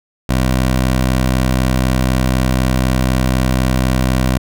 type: tone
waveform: 15% pulse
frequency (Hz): 64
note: C2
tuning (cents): -38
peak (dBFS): -6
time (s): 0.29-4.38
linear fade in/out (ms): 5
effects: none